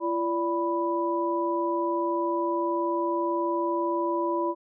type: tone cluster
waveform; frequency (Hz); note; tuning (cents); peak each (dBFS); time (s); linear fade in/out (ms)
sine; 340.6 / 581 / 987; F4 / D5 / B5; -43 / -19 / -1; -27 / -31 / -28; 0-4.55; 50
effects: none